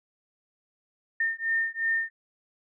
sine beating tone pair, 1815 / 1817.8 Hz, A#6 / A#6, -47 / -44 cents, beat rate 2.8 Hz, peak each -28 dBFS, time 1.2-2.1 s, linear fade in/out 5 ms, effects none

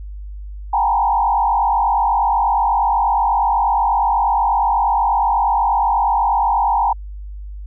sine tone with frequency modulation, 870 Hz, A5, 20 cents flat, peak -13 dBFS, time 0.73-6.93 s, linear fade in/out 5 ms, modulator 48.3 Hz, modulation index 2.1, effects added 50 Hz sine -28 dBFS peak until 7.66 s

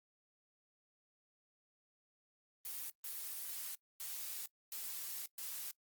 blue noise bursts at uneven times, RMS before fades -44 dBFS, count 5, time 2.65-2.9 / 3.04-3.75 / 4-4.46 / 4.72-5.26 / 5.38-5.71 s, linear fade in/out 2 ms, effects noise-tail reverb RT60 0.1 s tail -23 dB re dry + Opus 24 kbps

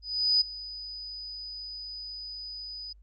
sine tone with ADSR envelope, 4978 Hz, D#8, in tune, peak -19 dBFS, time 0.02-2.93 s, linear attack 390 ms, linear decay 11 ms, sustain -18 dB, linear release 7 ms, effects added 50 Hz sine -52 dBFS peak until 3.02 s + Opus 32 kbps

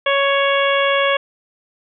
harmonic tone, 556 Hz, C#5, 5 cents sharp, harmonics 1 / 2 / 3 / 4 / 5 / 6, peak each -17 / -20 / -22 / -23 / -24 / -25 dBFS, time 0.06-1.17 s, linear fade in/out 5 ms, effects none

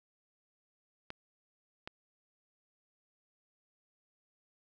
clicks, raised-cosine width 0.3 ms, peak -25 dBFS, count 2, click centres 1.104 / 1.875 s, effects none

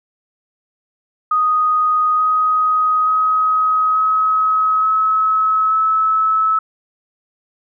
sine tone with pitch steps, 1244.5 / 1255.3 / 1266.3 / 1277.3 / 1288.4 / 1299.6 Hz, D#6 / D#6 / D#6 / D#6 / E6 / E6, 0 / +15 / +30 / +45 / -40 / -25 cents, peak -12 dBFS, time 1.31-6.59 s, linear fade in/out 5 ms, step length 880 ms, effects none

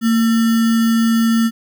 sine tone with sample-and-hold, 228 Hz, A#3, 38 cents flat, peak -11 dBFS, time 0.01-1.51 s, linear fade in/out 50 ms, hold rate 1575 Hz, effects none

